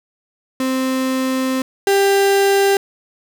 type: tone pair in turn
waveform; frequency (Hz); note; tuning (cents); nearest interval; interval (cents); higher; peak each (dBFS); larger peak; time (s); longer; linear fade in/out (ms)
35% pulse; 261.1 / 395.6; C4 / G4; -3 / +16; perfect fifth; 719; second; -15 / -10; second; 0.6-1.62 / 1.87-2.77; first; 2
effects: none